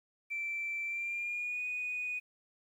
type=tone with pitch glide; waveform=sine; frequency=2338 to 2477 Hz; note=D7 to D#7; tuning=-8 to -8 cents; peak=-33 dBFS; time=0.3-2.2 s; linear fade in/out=20 ms; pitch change=+100 cents; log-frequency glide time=0.85-1.64 s; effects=tanh soft clip ceiling -29 dBFS + 11-bit